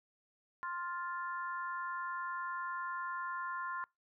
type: harmonic tone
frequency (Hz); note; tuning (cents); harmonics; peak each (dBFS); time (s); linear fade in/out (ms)
350; F4; +4; 3 / 4 / 5; -39 / -43 / -46; 0.63-3.84; 0
effects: noise-tail reverb RT60 0.2 s tail -24 dB re dry